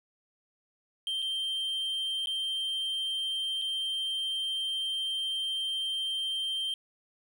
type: tone with dropouts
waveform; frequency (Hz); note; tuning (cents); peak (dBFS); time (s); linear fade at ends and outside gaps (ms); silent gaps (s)
triangle; 3146; G7; +6; -28; 1.07-6.74; 1; 1.22-1.224 / 2.259-2.271 / 3.616-3.62
effects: none